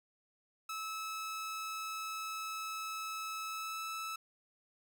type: tone with pitch glide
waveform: sawtooth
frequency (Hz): 1300 to 1309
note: E6 to E6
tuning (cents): -24 to -13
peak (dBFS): -35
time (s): 0.69-4.16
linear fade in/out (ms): 5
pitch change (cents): +11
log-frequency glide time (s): 3.47-3.82
effects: none